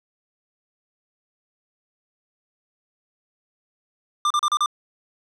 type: tone bursts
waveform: square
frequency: 1192 Hz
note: D6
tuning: 25 cents sharp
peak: -18 dBFS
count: 5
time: 4.25-4.66 s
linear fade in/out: 2 ms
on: 54 ms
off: 35 ms
effects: low-pass 7000 Hz 12 dB/octave